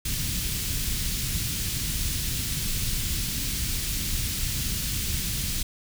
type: band-stop noise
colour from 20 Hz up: pink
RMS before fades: -28 dBFS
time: 0.05-5.63 s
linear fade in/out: 5 ms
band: 160 to 3200 Hz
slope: 12 dB/octave
effects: none